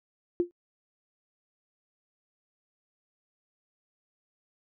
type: tone with exponential decay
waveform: sine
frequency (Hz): 349.2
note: F4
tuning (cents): 0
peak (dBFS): -18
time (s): 0.4-0.51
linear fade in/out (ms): 0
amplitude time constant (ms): 22
effects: noise-tail reverb RT60 0.1 s tail -25 dB re dry